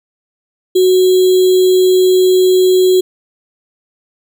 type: tone with sample-and-hold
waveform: sine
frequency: 370 Hz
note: F#4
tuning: in tune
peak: -6 dBFS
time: 0.75-3.01 s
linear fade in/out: 10 ms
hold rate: 3675 Hz
effects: none